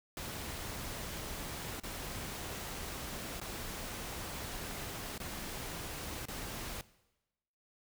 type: noise with dropouts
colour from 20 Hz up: pink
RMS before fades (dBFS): -42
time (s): 0.17-6.81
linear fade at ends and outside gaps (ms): 1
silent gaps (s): 1.799-1.835 / 3.4-3.414 / 5.179-5.201 / 6.255-6.284
effects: noise-tail reverb RT60 1.0 s tail -19 dB re dry